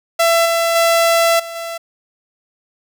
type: tone with level steps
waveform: sawtooth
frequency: 670 Hz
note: E5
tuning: 28 cents sharp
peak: -7 / -10 / -7 / -23 / -20 dBFS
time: 0.19-1.78 s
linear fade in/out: 10 ms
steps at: 0.45 / 0.75 / 1.39 / 1.55 s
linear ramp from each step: 10 ms
effects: none